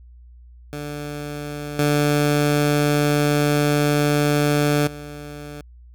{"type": "tone with level steps", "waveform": "15% pulse", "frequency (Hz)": 146.83, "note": "D3", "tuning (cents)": 0, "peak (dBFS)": [-22, -10, -27], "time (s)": [0.73, 5.61], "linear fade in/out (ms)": 0, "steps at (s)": [1.79, 4.87], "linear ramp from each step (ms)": 2, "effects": ["added 60 Hz sine -42 dBFS peak until 5.94 s"]}